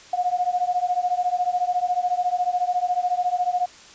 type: beating tone pair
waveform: sine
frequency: 713 / 727 Hz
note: F5 / F#5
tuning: +36 / -31 cents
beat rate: 14 Hz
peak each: -23 dBFS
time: 0.13-3.66 s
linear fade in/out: 5 ms
effects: white hiss -46 dBFS RMS until 3.94 s + resampled to 16000 Hz